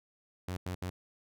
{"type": "tone bursts at uneven times", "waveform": "sawtooth", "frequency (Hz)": 90.9, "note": "F#2", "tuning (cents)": -30, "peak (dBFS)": -31, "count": 3, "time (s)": [[0.48, 0.57], [0.66, 0.75], [0.82, 0.9]], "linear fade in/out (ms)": 5, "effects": []}